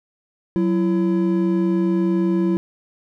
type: tone pair together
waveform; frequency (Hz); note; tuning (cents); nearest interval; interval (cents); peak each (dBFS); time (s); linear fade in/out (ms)
triangle; 185.9 / 335.6; F#3 / E4; +8 / +31; minor seventh; 1023; -17; 0.56-2.57; 0
effects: none